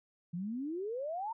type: exponential sweep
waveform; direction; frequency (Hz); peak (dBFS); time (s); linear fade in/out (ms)
sine; up; 164.6 to 943; -35; 0.33-1.33; 10
effects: none